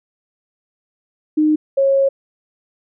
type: tone pair in turn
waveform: sine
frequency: 306.5 / 546.1 Hz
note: D#4 / C#5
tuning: -26 / -26 cents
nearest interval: minor seventh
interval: 1000 cents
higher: second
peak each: -11 dBFS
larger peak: neither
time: 1.37-1.56 / 1.77-2.09 s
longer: second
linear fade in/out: 10 ms
effects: none